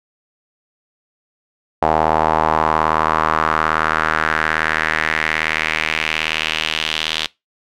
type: tone with band-pass filter sweep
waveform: sawtooth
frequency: 78.8 Hz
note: D#2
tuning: 23 cents sharp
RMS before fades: -18 dBFS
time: 1.82-7.27 s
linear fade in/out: 5 ms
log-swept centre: 780 to 3400 Hz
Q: 3
effects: noise-tail reverb RT60 0.2 s tail -22 dB re dry